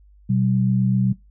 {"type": "tone pair together", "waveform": "sine", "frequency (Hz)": [123.93, 191.8], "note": ["B2", "G3"], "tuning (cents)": [6, -37], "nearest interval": "minor sixth", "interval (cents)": 757, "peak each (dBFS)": -19, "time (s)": [0.29, 1.13], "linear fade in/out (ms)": 10, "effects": ["noise-tail reverb RT60 0.2 s tail -20 dB re dry", "added 50 Hz sine -48 dBFS peak until 1.3 s"]}